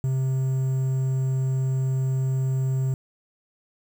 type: tone with quantisation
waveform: triangle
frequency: 131.9 Hz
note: C3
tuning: 14 cents sharp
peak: -19 dBFS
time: 0.04-2.94 s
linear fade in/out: 0 ms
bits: 8
effects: none